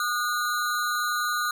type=ring-modulated tone; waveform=square; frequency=1338 Hz; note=E6; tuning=25 cents sharp; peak=-22 dBFS; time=0-1.51 s; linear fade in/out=2 ms; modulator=115 Hz; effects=none